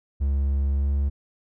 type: tone with pitch glide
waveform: triangle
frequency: 69.3 to 70.15 Hz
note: C#2 to C#2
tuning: 0 to +21 cents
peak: -18 dBFS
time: 0.2-1.1 s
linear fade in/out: 20 ms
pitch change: +21 cents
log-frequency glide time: 0.74-0.9 s
effects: none